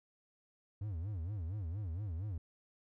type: tone with vibrato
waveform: triangle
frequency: 92.5 Hz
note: F#2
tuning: in tune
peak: -35 dBFS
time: 0.81-2.38 s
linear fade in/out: 5 ms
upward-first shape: sine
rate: 4.3 Hz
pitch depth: 270 cents each way
effects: none